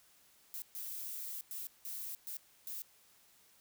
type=noise bursts at uneven times; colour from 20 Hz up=violet; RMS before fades=-43 dBFS; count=6; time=0.54-0.62 / 0.75-1.41 / 1.51-1.67 / 1.85-2.15 / 2.27-2.37 / 2.67-2.82 s; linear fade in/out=0 ms; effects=white hiss -66 dBFS RMS until 3.6 s